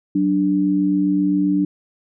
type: tone pair together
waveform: sine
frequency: 186.67 / 294.2 Hz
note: F#3 / D4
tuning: +16 / +3 cents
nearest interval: minor sixth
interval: 787 cents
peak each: -20 / -16 dBFS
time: 0.15-1.65 s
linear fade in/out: 5 ms
effects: none